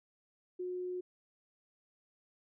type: tone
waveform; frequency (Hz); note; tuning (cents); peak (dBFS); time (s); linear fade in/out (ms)
sine; 362.5; F#4; -35; -36; 0.59-1.01; 10
effects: none